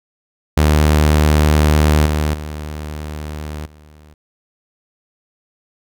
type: tone with level steps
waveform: sawtooth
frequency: 75.8 Hz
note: D#2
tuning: 45 cents flat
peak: -6 / -11 / -21 / -38 dBFS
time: 0.57-4.14 s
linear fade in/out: 5 ms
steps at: 2.06 / 2.34 / 3.66 s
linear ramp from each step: 2 ms
effects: none